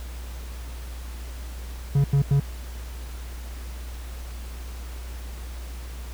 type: tone bursts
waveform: triangle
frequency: 140 Hz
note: C#3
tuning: 18 cents sharp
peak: -14 dBFS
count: 3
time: 1.95-2.4 s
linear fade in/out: 5 ms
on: 92 ms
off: 87 ms
effects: added 60 Hz sine -33 dBFS peak until 6.13 s + pink hiss -45 dBFS RMS until 6.13 s